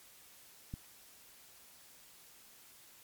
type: click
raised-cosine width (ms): 5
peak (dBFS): -28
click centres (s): 0.739
effects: white hiss -59 dBFS RMS until 3.03 s + MP3 96 kbps